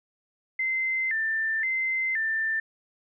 sine tone with vibrato, 1921 Hz, B6, 48 cents flat, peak -24 dBFS, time 0.59-2.6 s, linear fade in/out 5 ms, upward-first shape square, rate 0.96 Hz, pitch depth 130 cents each way, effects none

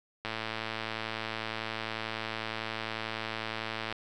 click train, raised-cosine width 0.3 ms, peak -18 dBFS, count 409, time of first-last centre 0.25-3.926 s, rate 111 Hz, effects none

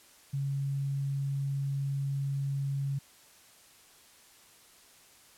sine tone, 138.59 Hz, C#3, in tune, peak -29 dBFS, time 0.33-2.99 s, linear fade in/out 10 ms, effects white hiss -58 dBFS RMS until 5.37 s + low-pass 12000 Hz 12 dB/octave

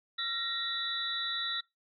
sine tone cluster, 1368 / 1872 / 3559 / 3908 Hz, F6 / A#6 / A7 / B7, -36 / +7 / +19 / -19 cents, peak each -40 / -40 / -38 / -34 dBFS, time 0.18-1.61 s, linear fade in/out 10 ms, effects noise-tail reverb RT60 0.2 s tail -23 dB re dry

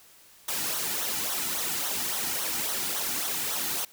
white noise with flanger, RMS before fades -30 dBFS, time 0.48-3.85 s, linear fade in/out 5 ms, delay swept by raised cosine 0.4 to 1.9 ms, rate 3.6 Hz, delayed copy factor -0.65, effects white hiss -55 dBFS RMS until 3.92 s

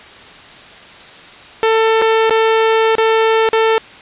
sawtooth tone with dropouts, 445.9 Hz, A4, 23 cents sharp, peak -6 dBFS, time 1.63-3.78 s, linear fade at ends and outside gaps 0 ms, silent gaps 2.015-2.021 / 2.296-2.307 / 2.953-2.982 / 3.489-3.531 s, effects white hiss -37 dBFS RMS until 4.01 s + resampled to 8000 Hz

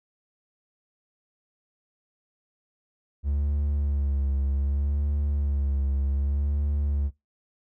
triangle tone with vibrato, 70.6 Hz, C#2, 32 cents sharp, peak -21 dBFS, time 3.23-7.11 s, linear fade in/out 50 ms, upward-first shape sine, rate 0.65 Hz, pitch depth 48 cents each way, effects noise-tail reverb RT60 0.2 s tail -20 dB re dry

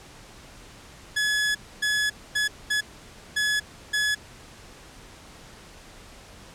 sawtooth tone bursts at uneven times, 1698 Hz, G#6, 38 cents sharp, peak -18 dBFS, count 6, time 1.16-1.55 / 1.82-2.1 / 2.35-2.48 / 2.7-2.81 / 3.36-3.6 / 3.93-4.15 s, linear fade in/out 10 ms, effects pink hiss -47 dBFS RMS until 6.54 s + low-pass 9000 Hz 12 dB/octave

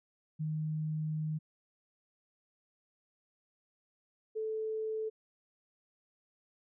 sine tone pair in turn, 155.1 / 437.6 Hz, D#3 / A4, -5 / -9 cents, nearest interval octave + tritone, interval 1796 cents, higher second, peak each -32 / -33 dBFS, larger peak first, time 0.39-1.39 / 4.35-5.1 s, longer first, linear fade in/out 20 ms, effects none

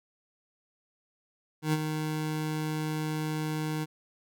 25% pulse tone with ADSR envelope, 154.8 Hz, D#3, 9 cents flat, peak -19 dBFS, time 1.62-3.86 s, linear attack 110 ms, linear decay 36 ms, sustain -7 dB, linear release 30 ms, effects none

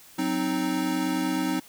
square chord, C diminished, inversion second, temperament equal, 185 / 261.6 / 311.1 Hz, Gb3 / C4 / Eb4, 0 / 0 / 0 cents, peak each -33 / -29 / -28 dBFS, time 0.18-1.6 s, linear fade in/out 10 ms, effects white hiss -51 dBFS RMS until 1.68 s

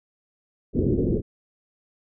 white low-pass noise, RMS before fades -22 dBFS, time 0.73-1.22 s, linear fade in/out 50 ms, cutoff 430 Hz, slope 48 dB/octave, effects none

